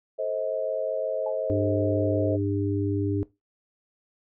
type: chord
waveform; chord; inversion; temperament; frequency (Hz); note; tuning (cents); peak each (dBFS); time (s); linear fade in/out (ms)
sine; A diminished; none; just; 440 / 528 / 633.6; A4 / C5 / Eb5; 0 / +16 / +31; -33 / -29 / -29; 0.18-2.37; 20
type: tone with exponential decay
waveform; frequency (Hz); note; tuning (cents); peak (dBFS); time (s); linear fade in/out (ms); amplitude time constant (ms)
sine; 850; G#5; +40; -31; 1.26-1.41; 5; 31
type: harmonic tone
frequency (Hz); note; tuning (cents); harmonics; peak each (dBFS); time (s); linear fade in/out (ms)
100; G2; +35; 1 / 3 / 4; -27 / -26 / -31; 1.5-3.23; 0
effects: noise-tail reverb RT60 0.2 s tail -18 dB re dry